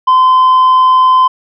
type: tone with tanh clipping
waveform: triangle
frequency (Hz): 1028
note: C6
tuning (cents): -31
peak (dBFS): -5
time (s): 0.07-1.28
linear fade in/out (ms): 10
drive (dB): 7
effects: none